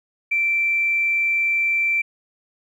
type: tone with tanh clipping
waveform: triangle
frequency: 2343 Hz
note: D7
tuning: 5 cents flat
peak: -17 dBFS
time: 0.31-2.02 s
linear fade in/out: 10 ms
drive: 3 dB
effects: none